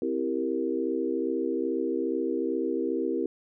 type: chord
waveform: sine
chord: C dominant seventh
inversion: none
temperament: equal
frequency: 261.6 / 329.6 / 392 / 466.2 Hz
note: C4 / E4 / G4 / Bb4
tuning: 0 / 0 / 0 / 0 cents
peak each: -32 / -30 / -31 / -32 dBFS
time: 0.02-3.26 s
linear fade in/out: 2 ms
effects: none